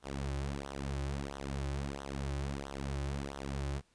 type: tone with flanger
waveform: sawtooth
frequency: 69.3 Hz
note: C#2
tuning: in tune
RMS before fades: -38 dBFS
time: 0.02-3.82 s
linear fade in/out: 50 ms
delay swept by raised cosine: 0.41 to 4.41 ms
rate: 1.5 Hz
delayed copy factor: -0.85
effects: pink hiss -71 dBFS RMS until 3.94 s + resampled to 22050 Hz

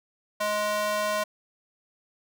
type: tone with high-pass filter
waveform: square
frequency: 209.5 Hz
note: G#3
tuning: 15 cents sharp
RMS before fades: -27 dBFS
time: 0.4-1.24 s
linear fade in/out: 10 ms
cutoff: 750 Hz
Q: 1.9
effects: none

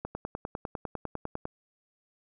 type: click train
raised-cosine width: 1 ms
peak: -20 dBFS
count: 15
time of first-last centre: 0.05-1.454 s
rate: 9.97 Hz
effects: none

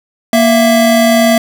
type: tone pair together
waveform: square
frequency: 234.8 / 664 Hz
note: A#3 / E5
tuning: +13 / +12 cents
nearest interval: octave + tritone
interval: 1799 cents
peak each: -10 dBFS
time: 0.33-1.38 s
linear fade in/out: 2 ms
effects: none

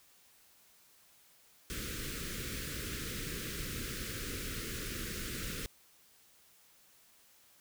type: band-stop noise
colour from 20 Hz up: pink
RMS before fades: -40 dBFS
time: 1.7-5.66 s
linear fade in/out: 0 ms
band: 500 to 1300 Hz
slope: 48 dB/octave
effects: white hiss -64 dBFS RMS until 7.6 s

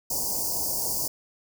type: band-stop noise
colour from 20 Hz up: white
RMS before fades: -28 dBFS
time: 0.1-1.08 s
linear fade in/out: 5 ms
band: 1000 to 4600 Hz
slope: 96 dB/octave
effects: none

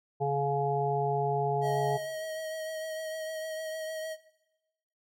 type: harmonic tone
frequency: 140.7 Hz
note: C#3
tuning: 26 cents sharp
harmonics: 1 / 3 / 5 / 6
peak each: -32 / -30 / -32 / -34 dBFS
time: 0.2-1.98 s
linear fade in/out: 20 ms
type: tone with vibrato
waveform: square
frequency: 634 Hz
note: D#5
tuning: 32 cents sharp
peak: -36 dBFS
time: 1.61-4.17 s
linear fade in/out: 50 ms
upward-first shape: triangle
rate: 6.6 Hz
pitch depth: 23 cents each way
effects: noise-tail reverb RT60 1.0 s tail -18 dB re dry

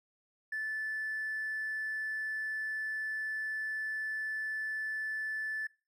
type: tone with hard clipping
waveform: sine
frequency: 1748 Hz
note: A6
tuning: 12 cents flat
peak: -34 dBFS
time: 0.52-5.67 s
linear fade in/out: 5 ms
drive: 1 dB
effects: noise-tail reverb RT60 0.3 s tail -20 dB re dry

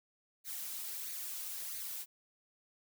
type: noise with flanger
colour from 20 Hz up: blue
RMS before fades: -42 dBFS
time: 0.44-2.06 s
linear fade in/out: 50 ms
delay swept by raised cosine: 0.46 to 3.26 ms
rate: 1.5 Hz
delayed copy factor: +0.55
effects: none

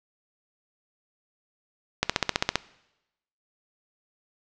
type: click train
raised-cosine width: 0.2 ms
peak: -3 dBFS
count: 9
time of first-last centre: 2.03-2.556 s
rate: 15.2 Hz
effects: noise-tail reverb RT60 0.9 s tail -20 dB re dry + low-pass 7000 Hz 12 dB/octave

